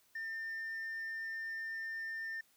sine tone with tanh clipping, 1802 Hz, A6, 41 cents sharp, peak -39 dBFS, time 0.15-2.41 s, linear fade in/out 5 ms, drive 1 dB, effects white hiss -70 dBFS RMS until 2.56 s

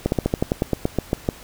slowing click train, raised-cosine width 2 ms, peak -5 dBFS, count 13, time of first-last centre 0.06-1.289 s, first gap 61 ms, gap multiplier 1.09, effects pink hiss -43 dBFS RMS until 1.43 s

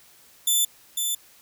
10% pulse tone with echo, 3520 Hz, A7, in tune, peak -11 dBFS, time 0.47-0.65 s, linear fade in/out 5 ms, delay 500 ms, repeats 1, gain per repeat -5 dB, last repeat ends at 1.15 s, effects white hiss -54 dBFS RMS until 1.41 s

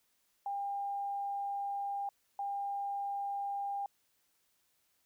sine tone bursts at uneven times, 801 Hz, G5, 37 cents sharp, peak -34 dBFS, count 2, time 0.46-2.09 / 2.39-3.86 s, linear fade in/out 2 ms, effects white hiss -75 dBFS RMS until 5.05 s

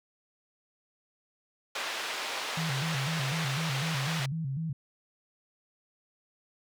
white band-pass noise, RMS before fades -35 dBFS, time 1.75-4.26 s, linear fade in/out 5 ms, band 470 to 3500 Hz, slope 12 dB/octave
sine tone with vibrato, 147.9 Hz, D3, 13 cents sharp, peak -30 dBFS, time 2.57-4.73 s, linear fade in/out 5 ms, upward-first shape square, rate 4 Hz, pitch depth 160 cents each way
effects none

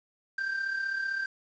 triangle tone with amplitude modulation, 1574 Hz, G6, 7 cents sharp, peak -25 dBFS, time 0.38-1.26 s, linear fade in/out 5 ms, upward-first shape sine, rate 35.6 Hz, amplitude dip 55%, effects resampled to 16000 Hz + 9-bit

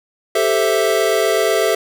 square chord, A minor seventh, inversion third, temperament equal, 392 / 440 / 523.3 / 659.3 Hz, G4 / A4 / C5 / E5, 0 / 0 / 0 / 0 cents, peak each -21 / -19 / -23 / -19 dBFS, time 0.35-1.75 s, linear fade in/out 5 ms, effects none

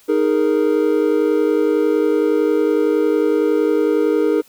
triangle chord, D# suspended fourth, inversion none, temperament equal, 311.1 / 415.3 / 466.2 Hz, D#4 / G#4 / A#4, 0 / 0 / 0 cents, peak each -16 dBFS, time 0.08-4.42 s, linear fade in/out 20 ms, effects white hiss -51 dBFS RMS until 4.48 s

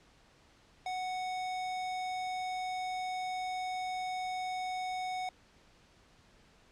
square tone, 740 Hz, F#5, in tune, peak -35 dBFS, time 0.86-5.29 s, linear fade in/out 2 ms, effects pink hiss -63 dBFS RMS until 6.71 s + low-pass 6000 Hz 12 dB/octave

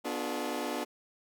20% pulse chord, B diminished seventh, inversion none, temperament just, 246.9 / 296.3 / 355.6 / 426.7 Hz, B3 / D4 / F4 / Ab4, 0 / +15 / +31 / +47 cents, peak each -33 / -32 / -34 / -35 dBFS, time 0.04-0.85 s, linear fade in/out 20 ms, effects none

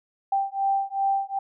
sine beating tone pair, 784 / 786.6 Hz, G5 / G5, 0 / +6 cents, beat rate 2.6 Hz, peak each -25 dBFS, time 0.32-1.39 s, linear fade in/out 5 ms, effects none

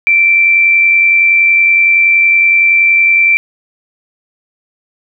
sine tone with amplitude modulation, 2344 Hz, D7, 4 cents flat, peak -4 dBFS, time 0.07-3.37 s, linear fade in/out 0 ms, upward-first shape sine, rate 90.7 Hz, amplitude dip 30%, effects none

